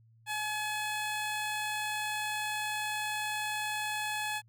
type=tone; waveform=15% pulse; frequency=850 Hz; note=G#5; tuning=40 cents sharp; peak=-26 dBFS; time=0.26-4.42 s; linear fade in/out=50 ms; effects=added 113 Hz sine -59 dBFS peak until 4.48 s